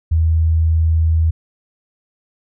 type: tone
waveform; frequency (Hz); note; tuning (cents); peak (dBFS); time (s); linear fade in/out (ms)
sine; 80.8; E2; -34; -11; 0.11-1.31; 10
effects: none